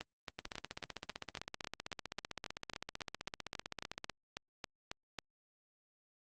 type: two click trains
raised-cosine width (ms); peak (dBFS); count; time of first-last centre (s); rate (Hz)
0.2; -23 / -23; 20 / 58; 0.01-5.187 / 0.39-4.044; 3.67 / 15.6
effects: Opus 32 kbps